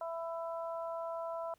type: harmonic tone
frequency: 331.9 Hz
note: E4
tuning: 12 cents sharp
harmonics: 2 / 3 / 4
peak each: -38 / -43 / -47 dBFS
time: 0.01-1.54 s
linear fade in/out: 2 ms
effects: pink hiss -72 dBFS RMS until 1.58 s